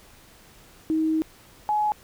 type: tone pair in turn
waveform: sine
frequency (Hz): 316.6 / 843.7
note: D#4 / G#5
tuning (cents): +30 / +27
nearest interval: octave + perfect fourth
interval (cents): 1697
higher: second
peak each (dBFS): -20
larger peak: neither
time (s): 0.9-1.22 / 1.69-1.92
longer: first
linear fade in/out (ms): 0
effects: pink hiss -52 dBFS RMS until 2.03 s